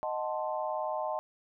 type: chord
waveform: sine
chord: D# diminished seventh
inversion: none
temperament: equal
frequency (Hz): 622.3 / 740 / 880 / 1046.5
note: D#5 / F#5 / A5 / C6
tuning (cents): 0 / 0 / 0 / 0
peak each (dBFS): -34 / -38 / -36 / -39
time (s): 0.03-1.19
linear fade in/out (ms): 0
effects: none